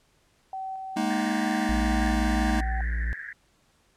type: tone with tremolo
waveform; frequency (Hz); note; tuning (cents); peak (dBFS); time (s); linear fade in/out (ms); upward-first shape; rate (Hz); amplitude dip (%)
sine; 764; G5; -45; -31; 0.53-2.81; 2; square; 2.2; 25
type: chord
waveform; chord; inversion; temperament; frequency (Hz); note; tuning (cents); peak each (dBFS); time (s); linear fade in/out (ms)
square; Ab suspended second; none; equal; 207.7 / 233.1 / 311.1; Ab3 / Bb3 / Eb4; 0 / 0 / 0; -30; 0.96-2.61; 10
type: band-pass noise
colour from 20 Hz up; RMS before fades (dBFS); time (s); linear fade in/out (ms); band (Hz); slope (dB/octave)
white; -38; 1.1-3.33; 5; 1600 to 1900; 96
type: tone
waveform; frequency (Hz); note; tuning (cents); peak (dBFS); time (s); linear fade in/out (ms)
triangle; 57.4; A#1; -26; -23; 1.69-3.13; 0
effects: pink hiss -65 dBFS RMS until 3.96 s + low-pass 10000 Hz 12 dB/octave